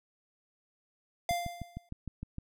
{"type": "tone with exponential decay", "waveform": "square", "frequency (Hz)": 696, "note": "F5", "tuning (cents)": -6, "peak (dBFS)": -27, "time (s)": [1.29, 1.89], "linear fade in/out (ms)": 2, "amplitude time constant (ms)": 130}
{"type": "click train", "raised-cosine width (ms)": 5, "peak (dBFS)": -26, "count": 8, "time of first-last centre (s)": [1.31, 2.384], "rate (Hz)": 6.52}
{"effects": []}